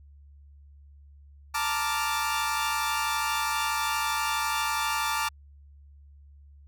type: chord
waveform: sawtooth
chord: Bb major seventh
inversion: third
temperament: equal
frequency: 880 / 932.3 / 1174.7 / 1396.9 Hz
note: A5 / Bb5 / D6 / F6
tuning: 0 / 0 / 0 / 0 cents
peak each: -27 / -31 / -26 / -30 dBFS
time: 1.54-5.29 s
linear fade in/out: 10 ms
effects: added 71 Hz sine -49 dBFS peak until 6.67 s